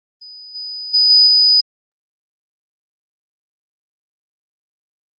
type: tone with level steps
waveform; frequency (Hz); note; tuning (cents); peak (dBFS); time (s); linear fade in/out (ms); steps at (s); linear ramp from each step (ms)
sine; 4978; D#8; 0; -34 / -25 / -9 / -6 / -8; 0.21-1.61; 10; 0.54 / 0.93 / 1.09 / 1.26; 20
effects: Opus 24 kbps